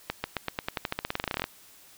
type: accelerating click train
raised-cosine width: 0.3 ms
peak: -12 dBFS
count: 22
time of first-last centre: 0.1-1.441 s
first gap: 140 ms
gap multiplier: 0.91
effects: white hiss -54 dBFS RMS until 1.97 s